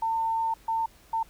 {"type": "tone bursts at uneven times", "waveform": "sine", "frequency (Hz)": 902, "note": "A5", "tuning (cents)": 43, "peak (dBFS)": -24, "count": 3, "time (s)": [[0.02, 0.54], [0.68, 0.86], [1.13, 1.23]], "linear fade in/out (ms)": 5, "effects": ["added 50 Hz sine -58 dBFS peak until 1.29 s", "pink hiss -57 dBFS RMS until 1.29 s"]}